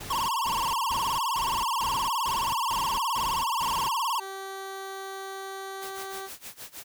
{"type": "noise bursts", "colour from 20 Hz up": "pink", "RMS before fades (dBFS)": -39, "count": 9, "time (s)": [0, 3.89], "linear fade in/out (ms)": 10, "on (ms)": 290, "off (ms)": 160}
{"type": "tone with vibrato", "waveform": "square", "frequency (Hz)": 1000, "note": "B5", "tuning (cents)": 21, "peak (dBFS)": -26, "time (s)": [0.1, 4.2], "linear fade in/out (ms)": 5, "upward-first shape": "sine", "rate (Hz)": 19, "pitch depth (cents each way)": 190}
{"type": "tone", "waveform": "15% pulse", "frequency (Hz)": 387.2, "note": "G4", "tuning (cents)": -21, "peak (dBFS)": -29, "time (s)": [4.18, 6.3], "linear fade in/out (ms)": 50}
{"type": "noise with tremolo", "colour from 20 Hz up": "white", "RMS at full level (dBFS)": -40, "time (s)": [5.81, 6.84], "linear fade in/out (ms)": 20, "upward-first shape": "sine", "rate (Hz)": 6.4, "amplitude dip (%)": 90}
{"effects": []}